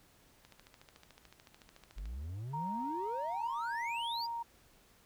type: click train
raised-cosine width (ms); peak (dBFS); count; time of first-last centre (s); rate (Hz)
0.2; -37; 23; 0.45-2.056; 13.7
type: exponential sweep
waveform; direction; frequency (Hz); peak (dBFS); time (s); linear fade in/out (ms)
triangle; up; 43.65 to 4978; -37; 1.96-4.27; 20
type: tone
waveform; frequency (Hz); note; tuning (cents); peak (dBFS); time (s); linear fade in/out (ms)
sine; 932.3; A#5; 0; -36; 2.53-4.43; 10
effects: pink hiss -65 dBFS RMS until 5.05 s